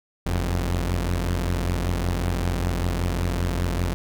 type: tone pair together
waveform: sawtooth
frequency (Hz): 46.25 / 87.31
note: F#1 / F2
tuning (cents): 0 / 0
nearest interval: major seventh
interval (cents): 1100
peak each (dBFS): -21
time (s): 0.26-3.94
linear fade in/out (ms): 0
effects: none